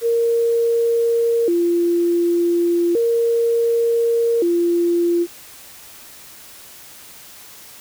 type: tone with vibrato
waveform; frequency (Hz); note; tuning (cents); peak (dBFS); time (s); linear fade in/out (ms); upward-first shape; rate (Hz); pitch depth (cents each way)
sine; 400.1; G4; +35; -14; 0.01-5.27; 50; square; 0.34; 260
effects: white hiss -41 dBFS RMS until 7.8 s